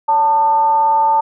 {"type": "tone with frequency modulation", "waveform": "sine", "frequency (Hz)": 891, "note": "A5", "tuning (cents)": 22, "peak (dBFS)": -10, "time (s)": [0.08, 1.21], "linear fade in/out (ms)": 10, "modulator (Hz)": 324, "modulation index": 0.32, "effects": []}